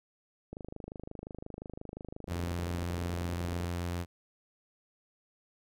click train, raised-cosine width 2 ms, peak -28 dBFS, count 81, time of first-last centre 0.53-3.643 s, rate 25.7 Hz
sawtooth tone with pitch glide, 86.5 to 87.05 Hz, F2 to F2, -16 to -5 cents, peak -29 dBFS, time 2.27-4.06 s, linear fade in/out 50 ms, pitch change +11 cents, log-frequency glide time 2.39-3.08 s
effects none

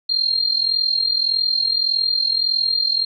sine tone with amplitude modulation, 4201 Hz, C8, 6 cents sharp, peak -13 dBFS, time 0.09-3.05 s, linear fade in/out 10 ms, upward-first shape sine, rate 41.7 Hz, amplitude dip 75%, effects none

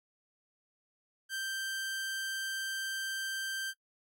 sawtooth tone, 1568 Hz, G6, in tune, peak -31 dBFS, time 1.29-3.74 s, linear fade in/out 50 ms, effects noise-tail reverb RT60 0.1 s tail -24 dB re dry + AAC 64 kbps

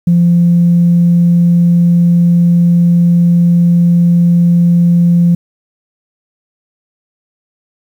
sine tone, 172.5 Hz, F3, 21 cents flat, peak -4 dBFS, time 0.07-5.35 s, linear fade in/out 5 ms, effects tanh soft clip ceiling -1 dBFS + 7-bit

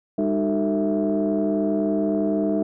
sine tone cluster, 202.5 / 306.1 / 375.7 / 447.8 / 656 Hz, G#3 / D#4 / F#4 / A4 / E5, -43 / -28 / +26 / +30 / -9 cents, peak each -24 / -22 / -29 / -28 / -26 dBFS, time 0.18-2.63 s, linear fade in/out 5 ms, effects tanh soft clip ceiling -12 dBFS

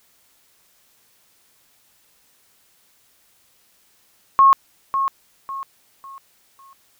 sine tone with echo, 1088 Hz, C#6, 33 cents flat, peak -8 dBFS, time 4.39-4.53 s, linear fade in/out 0 ms, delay 550 ms, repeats 4, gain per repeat -9 dB, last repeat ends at 6.73 s, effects white hiss -59 dBFS RMS until 6.99 s

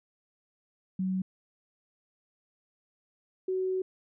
sine tone pair in turn, 187.6 / 374.2 Hz, F#3 / F#4, +24 / +20 cents, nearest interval octave, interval 1196 cents, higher second, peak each -27 dBFS, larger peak neither, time 0.99-1.22 / 3.48-3.82 s, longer second, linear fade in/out 5 ms, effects none

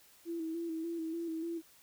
sine tone with vibrato, 329.6 Hz, E4, in tune, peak -35 dBFS, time 0.25-1.62 s, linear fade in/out 50 ms, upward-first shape square, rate 3.4 Hz, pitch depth 37 cents each way, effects white hiss -62 dBFS RMS until 1.82 s

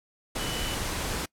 sine tone in noise, 2977 Hz, F#7, 10 cents sharp, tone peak -37 dBFS, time 0.39-0.75 s, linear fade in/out 10 ms, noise pink, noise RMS -31 dBFS, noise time 0.35-1.26 s, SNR -9 dB, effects noise-tail reverb RT60 0.1 s tail -24 dB re dry + low-pass 12000 Hz 12 dB/octave

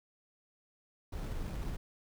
brown noise with sample-and-hold, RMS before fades -38 dBFS, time 1.12-1.77 s, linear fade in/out 10 ms, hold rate 4900 Hz, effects none

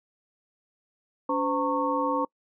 sine tone cluster, 285 / 512 / 913 / 1101 Hz, C#4 / C5 / A#5 / C#6, +48 / -38 / -36 / -12 cents, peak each -29 dBFS, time 1.29-2.25 s, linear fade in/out 5 ms, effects noise-tail reverb RT60 0.1 s tail -26 dB re dry

